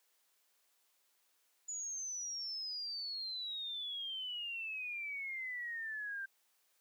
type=exponential sweep; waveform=sine; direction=down; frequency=6960 to 1568 Hz; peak=-39 dBFS; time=1.68-6.26 s; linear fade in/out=10 ms; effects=white hiss -75 dBFS RMS until 6.8 s + high-pass 400 Hz 12 dB/octave